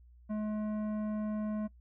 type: tone with tanh clipping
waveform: triangle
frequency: 212.9 Hz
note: G#3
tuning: 43 cents sharp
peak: -34 dBFS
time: 0.29-1.68 s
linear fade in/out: 20 ms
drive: 16 dB
effects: noise-tail reverb RT60 0.1 s tail -21 dB re dry + added 60 Hz sine -55 dBFS peak until 1.8 s